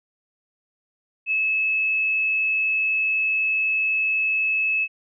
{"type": "tone", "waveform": "sine", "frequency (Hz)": 2596, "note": "E7", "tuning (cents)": -27, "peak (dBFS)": -19, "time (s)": [1.26, 4.88], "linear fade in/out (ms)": 50, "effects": []}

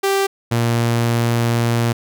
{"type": "tone pair in turn", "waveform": "sawtooth", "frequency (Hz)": [392, 117.42], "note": ["G4", "A#2"], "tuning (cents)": [0, 13], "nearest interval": "octave + major sixth", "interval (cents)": 2087, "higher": "first", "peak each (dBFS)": -11, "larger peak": "neither", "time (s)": [[0.03, 0.27], [0.51, 1.93]], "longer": "second", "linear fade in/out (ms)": 10, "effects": []}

